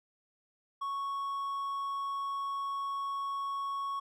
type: tone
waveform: triangle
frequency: 1108 Hz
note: C#6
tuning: 1 cent flat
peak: -31 dBFS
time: 0.81-4 s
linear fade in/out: 10 ms
effects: none